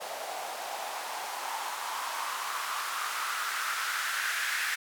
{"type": "noise with band-pass filter sweep", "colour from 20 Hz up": "blue", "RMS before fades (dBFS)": -34, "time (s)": [0, 4.76], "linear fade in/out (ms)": 20, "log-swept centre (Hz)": [650, 1700], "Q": 3.8, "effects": []}